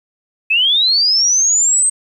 sine linear sweep, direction up, 2520 to 8372 Hz, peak -10 dBFS, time 0.5-1.9 s, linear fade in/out 10 ms, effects 8-bit

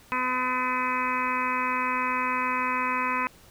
harmonic tone, 253.4 Hz, B3, 45 cents sharp, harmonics 1 / 2 / 4 / 5 / 6 / 7 / 8 / 9 / 10, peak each -35 / -39 / -27 / -33 / -36 / -38 / -35 / -39 / -32 dBFS, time 0.12-3.27 s, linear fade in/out 0 ms, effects pink hiss -54 dBFS RMS until 3.5 s

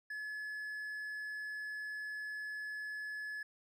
triangle tone, 1709 Hz, G#6, 49 cents sharp, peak -38 dBFS, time 0.1-3.43 s, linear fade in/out 5 ms, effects none

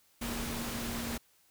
sine tone in noise, 234.5 Hz, A#3, 11 cents sharp, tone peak -39 dBFS, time 0.21-1.18 s, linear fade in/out 10 ms, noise pink, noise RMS -38 dBFS, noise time 0.21-1.18 s, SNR -4 dB, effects white hiss -67 dBFS RMS until 1.5 s

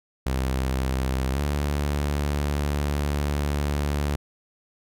sawtooth tone with pitch glide, 65.4 to 72.57 Hz, C2 to D2, 0 to -20 cents, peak -19 dBFS, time 0.26-4.16 s, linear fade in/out 5 ms, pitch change +180 cents, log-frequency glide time 1.32-1.4 s, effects none

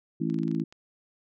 harmonic tone, 55 Hz, A1, in tune, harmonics 3 / 4 / 5 / 6, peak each -30 / -31 / -31 / -32 dBFS, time 0.2-0.64 s, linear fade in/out 10 ms
clicks, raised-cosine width 0.2 ms, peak -32 dBFS, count 9, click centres 0.3 / 0.343 / 0.388 / 0.433 / 0.48 / 0.514 / 0.549 / 0.599 / 0.725 s
effects none

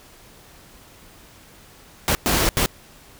pink noise bursts at uneven times, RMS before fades -19 dBFS, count 3, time 2.08-2.15 / 2.26-2.49 / 2.57-2.66 s, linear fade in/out 0 ms, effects pink hiss -48 dBFS RMS until 3.19 s

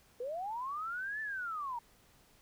sine linear two-way sweep, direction up then down, 466.2 to 1774 to 913 Hz, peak -36 dBFS, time 0.2-1.79 s, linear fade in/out 5 ms, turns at 1.21 s, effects pink hiss -65 dBFS RMS until 2.41 s

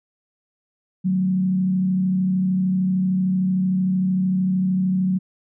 sine tone with frequency modulation, 186.1 Hz, F#3, 10 cents sharp, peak -17 dBFS, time 1.04-5.19 s, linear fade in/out 20 ms, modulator 33.2 Hz, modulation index 0.37, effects none

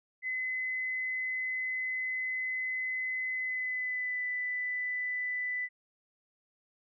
sine tone with pitch glide, 2030 to 1992.8 Hz, B6 to B6, +47 to +15 cents, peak -31 dBFS, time 0.22-5.69 s, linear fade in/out 50 ms, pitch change -32 cents, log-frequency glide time 3.33-4.24 s, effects none

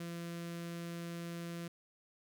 sawtooth tone with notch filter, 170.2 Hz, F3, 44 cents flat, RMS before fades -43 dBFS, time 0-1.68 s, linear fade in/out 5 ms, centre 850 Hz, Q 2, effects none

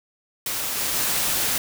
white noise with level steps, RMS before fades -27 / -25 / -23 dBFS, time 0.46-1.58 s, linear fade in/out 2 ms, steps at 0.77 / 0.94 s, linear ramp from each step 20 ms, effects none

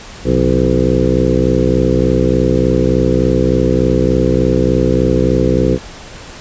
harmonic tone with a mistuned harmonic, 63.4 Hz, B1, 46 cents sharp, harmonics 1 / 2 / 3 / 4 / 5 / 6 / 7 / 8, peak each -18 / -18 / -18 / -18 / -18 / -18 / -18 / -18 dBFS, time 0.24-5.79 s, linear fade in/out 50 ms, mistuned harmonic 3, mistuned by -100 cents, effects pink hiss -33 dBFS RMS until 6.4 s + resampled to 16000 Hz

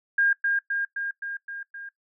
sine tone with echo, 1614 Hz, G#6, 50 cents flat, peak -18 dBFS, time 0.18-0.33 s, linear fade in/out 5 ms, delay 260 ms, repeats 6, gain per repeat -3 dB, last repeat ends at 1.89 s, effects noise-tail reverb RT60 0.1 s tail -18 dB re dry

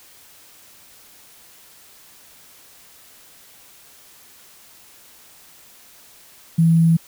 sine tone with sample-and-hold, 164.81 Hz, E3, in tune, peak -11 dBFS, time 6.58-6.97 s, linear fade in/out 10 ms, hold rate 11025 Hz, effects white hiss -48 dBFS RMS until 7.07 s

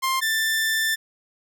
sawtooth tone pair in turn, 1055 / 1774.3 Hz, C6 / A6, +14 / +14 cents, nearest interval major sixth, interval 900 cents, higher second, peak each -17 dBFS, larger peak neither, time 0.02-0.21 / 0.21-0.96 s, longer second, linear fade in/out 20 ms, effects none

